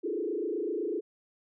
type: tone with frequency modulation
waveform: sine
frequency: 381.8 Hz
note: G4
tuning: 46 cents flat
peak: -29 dBFS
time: 0.03-1.01 s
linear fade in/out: 20 ms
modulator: 27.9 Hz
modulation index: 2.4
effects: none